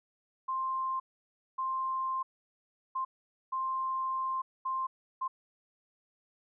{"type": "tone bursts at uneven times", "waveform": "sine", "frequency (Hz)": 1051, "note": "C6", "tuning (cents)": 7, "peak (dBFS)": -30, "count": 6, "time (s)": [[0.48, 1], [1.58, 2.23], [2.95, 3.05], [3.52, 4.42], [4.65, 4.87], [5.21, 5.28]], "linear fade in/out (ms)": 10, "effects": []}